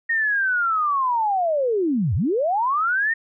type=linear two-way sweep; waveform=sine; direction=down then up; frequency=1864.7 to 77.78 to 1864.7 Hz; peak=-18 dBFS; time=0.09-3.14 s; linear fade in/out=10 ms; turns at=2.15 s; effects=none